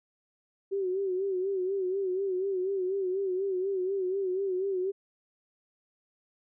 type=tone with vibrato; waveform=sine; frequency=380 Hz; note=F#4; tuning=46 cents sharp; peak=-27 dBFS; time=0.71-4.92 s; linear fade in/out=20 ms; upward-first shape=sine; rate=4.1 Hz; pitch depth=79 cents each way; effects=none